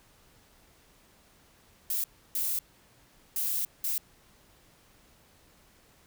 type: noise bursts at uneven times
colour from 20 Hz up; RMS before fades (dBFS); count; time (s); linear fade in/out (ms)
violet; -30; 4; 1.9-2.04 / 2.35-2.59 / 3.36-3.65 / 3.84-3.98; 2
effects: pink hiss -61 dBFS RMS until 6.06 s